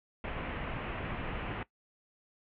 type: low-pass noise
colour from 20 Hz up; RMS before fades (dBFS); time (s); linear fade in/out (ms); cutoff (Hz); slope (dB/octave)
pink; -38; 0.24-1.63; 2; 2900; 48
effects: noise-tail reverb RT60 0.1 s tail -18 dB re dry